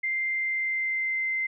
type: tone with pitch glide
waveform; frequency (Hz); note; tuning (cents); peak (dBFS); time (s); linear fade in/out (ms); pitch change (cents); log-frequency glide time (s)
sine; 2093 to 2076; C7 to C7; 0 to -14; -25; 0.03-1.47; 10; -14; 0.26-1.22
effects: none